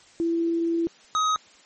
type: tone pair in turn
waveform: sine / square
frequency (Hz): 334.3 / 1262.1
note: E4 / D#6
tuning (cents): +24 / +24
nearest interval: octave + major seventh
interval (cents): 2300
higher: second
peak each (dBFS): -21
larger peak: neither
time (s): 0.2-0.87 / 1.15-1.36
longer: first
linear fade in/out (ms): 0
effects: white hiss -53 dBFS RMS until 1.65 s + MP3 32 kbps